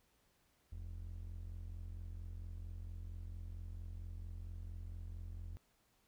triangle ring-modulated tone, 62.2 Hz, B1, 13 cents sharp, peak -39 dBFS, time 0.72-5.57 s, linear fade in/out 0 ms, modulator 22.2 Hz, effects pink hiss -75 dBFS RMS until 6.07 s

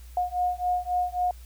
sine beating tone pair, 718 / 721.7 Hz, F5 / F#5, +48 / -43 cents, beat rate 3.7 Hz, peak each -27 / -27 dBFS, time 0.17-1.31 s, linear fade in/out 2 ms, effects added 60 Hz sine -42 dBFS peak until 1.45 s + white hiss -56 dBFS RMS until 1.45 s

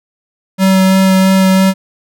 square tone with vibrato, 190 Hz, F#3, 46 cents sharp, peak -7 dBFS, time 0.58-1.74 s, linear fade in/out 50 ms, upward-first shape sine, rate 3 Hz, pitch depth 9 cents each way, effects none

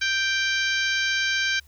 harmonic tone, 784 Hz, G5, in tune, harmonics 2 / 3 / 4 / 5 / 6 / 7 / 8, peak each -24 / -28 / -30 / -32 / -34 / -35 / -36 dBFS, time 0.01-1.6 s, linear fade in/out 10 ms, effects added 71 Hz sine -51 dBFS peak until 1.67 s + white hiss -60 dBFS RMS until 1.67 s

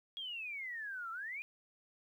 sine exponential two-way sweep, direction down then up, 3322 to 1308 to 2489 Hz, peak -40 dBFS, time 0.17-1.42 s, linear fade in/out 0 ms, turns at 1.11 s, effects 12-bit

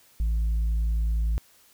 sine tone, 55.3 Hz, A1, 9 cents sharp, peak -19 dBFS, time 0.2-1.38 s, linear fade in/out 0 ms, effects tanh soft clip ceiling -21 dBFS + white hiss -58 dBFS RMS until 1.73 s

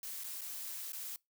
blue noise with dropouts, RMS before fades -43 dBFS, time 0.03-1.16 s, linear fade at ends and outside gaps 1 ms, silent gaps 0.237-0.242 / 0.41-0.416 / 0.921-0.931 s, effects noise-tail reverb RT60 0.2 s tail -24 dB re dry

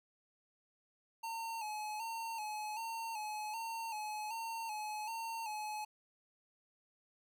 square tone with vibrato, 880 Hz, A5, in tune, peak -40 dBFS, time 1.23-5.85 s, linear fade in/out 10 ms, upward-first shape square, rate 1.3 Hz, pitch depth 59 cents each way, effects none

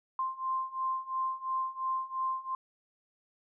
sine beating tone pair, 1046.5 / 1049.4 Hz, C6 / C6, 0 / +5 cents, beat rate 2.9 Hz, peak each -35 / -33 dBFS, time 0.19-2.55 s, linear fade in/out 2 ms, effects none

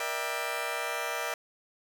15% pulse chord, E half-diminished seventh, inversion second, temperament just, 474.7 / 593.3 / 659.3 / 791.1 Hz, Bb4 / D5 / E5 / G5, +31 / +18 / 0 / +16 cents, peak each -31 / -30 / -30 / -32 dBFS, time 0-1.34 s, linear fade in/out 2 ms, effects none

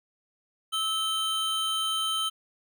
square tone pair together, 1300 / 3094 Hz, E6 / G7, -24 / -23 cents, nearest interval octave + minor third, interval 1501 cents, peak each -32 / -28 dBFS, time 0.72-2.3 s, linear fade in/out 20 ms, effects none

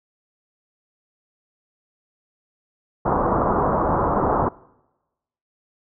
white low-pass noise, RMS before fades -20 dBFS, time 3.05-4.49 s, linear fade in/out 10 ms, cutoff 1200 Hz, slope 48 dB/octave, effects noise-tail reverb RT60 1.0 s tail -23 dB re dry

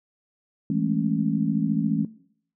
sine chord, A major seventh, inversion second, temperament just, 165 / 206.2 / 220 / 275 Hz, E3 / G#3 / A3 / C#4, +2 / -12 / 0 / -14 cents, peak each -27 dBFS, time 0.7-2.05 s, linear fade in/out 2 ms, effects noise-tail reverb RT60 0.6 s tail -18 dB re dry

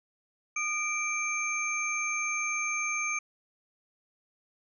sine tone cluster, 1225 / 2342 / 6360 Hz, D#6 / D7 / G8, -27 / -5 / +24 cents, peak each -36 / -30 / -35 dBFS, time 0.56-3.19 s, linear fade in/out 5 ms, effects none

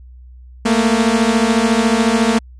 sawtooth beating tone pair, 220 / 234 Hz, A3 / A#3, 0 / +7 cents, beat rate 14 Hz, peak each -11 dBFS, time 0.65-2.39 s, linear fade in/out 10 ms, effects added 62 Hz sine -36 dBFS peak until 2.59 s + resampled to 22050 Hz

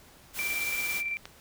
white noise, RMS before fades -36 dBFS, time 0.33-1.03 s, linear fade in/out 50 ms
sine tone with tremolo, 2349 Hz, D7, in tune, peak -28 dBFS, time 0.39-1.17 s, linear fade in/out 0 ms, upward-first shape square, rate 18 Hz, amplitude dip 35%
click, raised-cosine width 0.2 ms, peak -22 dBFS, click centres 1.255 s
effects pink hiss -55 dBFS RMS until 1.4 s

